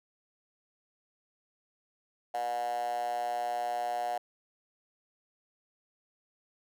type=tone with high-pass filter; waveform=10% pulse; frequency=120 Hz; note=B2; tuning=49 cents flat; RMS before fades=-33 dBFS; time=2.34-4.18 s; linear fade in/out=5 ms; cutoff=700 Hz; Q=9.5; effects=none